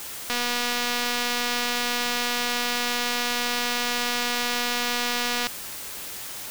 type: click train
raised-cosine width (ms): 0.2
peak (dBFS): -9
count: 1252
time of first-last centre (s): 0.3-5.469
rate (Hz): 242
effects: white hiss -36 dBFS RMS until 6.5 s